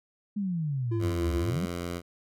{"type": "exponential two-way sweep", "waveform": "sine", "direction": "down then up", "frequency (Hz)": [211.9, 69.3, 211.9], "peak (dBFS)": -27, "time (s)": [0.36, 1.66], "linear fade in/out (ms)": 10, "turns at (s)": 1.37}
{"type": "tone with tremolo", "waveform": "triangle", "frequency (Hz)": 340.4, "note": "F4", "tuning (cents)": -44, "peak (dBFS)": -27, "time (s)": [0.91, 1.51], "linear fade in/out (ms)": 10, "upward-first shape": "sine", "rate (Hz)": 6.6, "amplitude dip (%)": 35}
{"type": "tone with pitch glide", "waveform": "10% pulse", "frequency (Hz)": [86.4, 87.05], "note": ["F2", "F2"], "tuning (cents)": [-18, -5], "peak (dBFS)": -24, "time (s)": [0.99, 2.02], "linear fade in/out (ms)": 50, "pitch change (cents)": 13, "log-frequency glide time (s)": [1.28, 1.33]}
{"effects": []}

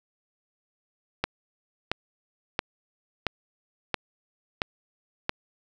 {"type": "click train", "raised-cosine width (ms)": 0.3, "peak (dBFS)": -8, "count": 7, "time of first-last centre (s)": [1.24, 5.294], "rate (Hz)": 1.48, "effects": []}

